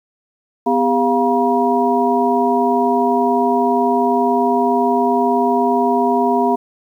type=tone cluster; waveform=sine; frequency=250.1 / 401.8 / 699 / 957 Hz; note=B3 / G4 / F5 / A#5; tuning=+22 / +43 / +1 / +45 cents; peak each=-18 dBFS; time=0.66-6.56 s; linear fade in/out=10 ms; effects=8-bit